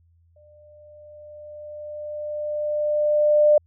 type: tone with exponential growth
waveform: sine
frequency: 598 Hz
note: D5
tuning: 31 cents sharp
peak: -11 dBFS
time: 0.36-3.58 s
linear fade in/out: 5 ms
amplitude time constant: 700 ms
effects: added 84 Hz sine -56 dBFS peak until 3.66 s